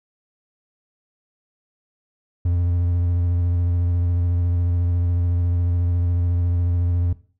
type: tone with vibrato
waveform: triangle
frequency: 87.31 Hz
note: F2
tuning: in tune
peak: -15 dBFS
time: 2.45-7.13 s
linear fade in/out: 5 ms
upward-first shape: square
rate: 14 Hz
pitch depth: 18 cents each way
effects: noise-tail reverb RT60 0.4 s tail -17 dB re dry